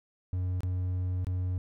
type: tone with dropouts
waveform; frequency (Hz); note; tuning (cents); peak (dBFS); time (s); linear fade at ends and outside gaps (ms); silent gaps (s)
triangle; 91.2; F#2; -24; -26; 0.33-1.58; 0; 0.606-0.633 / 1.246-1.269
effects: none